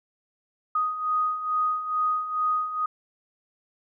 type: beating tone pair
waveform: sine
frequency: 1244.5 / 1246.8 Hz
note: D#6 / D#6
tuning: 0 / +3 cents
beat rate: 2.3 Hz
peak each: -30 / -24 dBFS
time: 0.75-2.86 s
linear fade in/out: 5 ms
effects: none